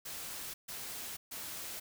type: noise bursts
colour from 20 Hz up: white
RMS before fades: -43 dBFS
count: 3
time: 0.05-1.8 s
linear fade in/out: 10 ms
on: 490 ms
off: 140 ms
effects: none